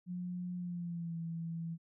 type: tone with pitch glide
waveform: sine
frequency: 178.8 to 165.87 Hz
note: F3 to E3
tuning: +41 to +11 cents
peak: -37 dBFS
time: 0.06-1.78 s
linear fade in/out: 50 ms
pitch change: -130 cents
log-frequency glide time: 0.56-1.17 s
effects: none